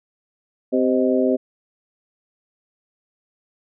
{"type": "harmonic tone with a mistuned harmonic", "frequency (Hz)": 129.5, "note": "C3", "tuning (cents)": -17, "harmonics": [2, 3, 4, 5], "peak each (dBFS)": [-19, -21, -22, -23], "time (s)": [0.72, 1.37], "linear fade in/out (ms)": 20, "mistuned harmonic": 5, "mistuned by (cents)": -66, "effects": []}